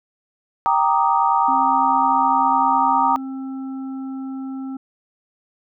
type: chord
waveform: sine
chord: Eb major seventh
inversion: first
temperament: equal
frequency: 784 / 932.3 / 1174.7 / 1244.5 Hz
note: G5 / Bb5 / D6 / Eb6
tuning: 0 / 0 / 0 / 0 cents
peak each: -20 / -17 / -23 / -22 dBFS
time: 0.66-3.16 s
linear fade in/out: 0 ms
type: harmonic tone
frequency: 266 Hz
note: C4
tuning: 29 cents sharp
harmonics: 1 / 3 / 5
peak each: -26 / -42 / -45 dBFS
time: 1.48-4.77 s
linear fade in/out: 5 ms
effects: none